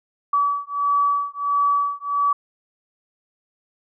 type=beating tone pair; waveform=sine; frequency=1144 / 1145.5 Hz; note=D6 / D6; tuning=-46 / -44 cents; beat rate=1.5 Hz; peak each=-21 dBFS; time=0.33-2.33 s; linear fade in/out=5 ms; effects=none